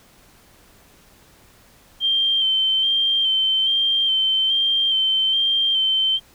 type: tone with vibrato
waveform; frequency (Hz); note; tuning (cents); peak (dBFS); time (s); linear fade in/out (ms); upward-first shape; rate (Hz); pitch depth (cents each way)
sine; 3136; G7; 0; -16; 2-6.2; 50; square; 1.2; 22
effects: pink hiss -52 dBFS RMS until 6.34 s